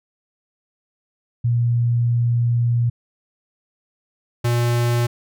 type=tone pair in turn; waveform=sine / square; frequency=119 / 119.59 Hz; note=A#2 / A#2; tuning=+36 / +45 cents; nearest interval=unison; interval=9 cents; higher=second; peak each=-15 / -17 dBFS; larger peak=first; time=1.44-2.9 / 4.44-5.07 s; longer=first; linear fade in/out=10 ms; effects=none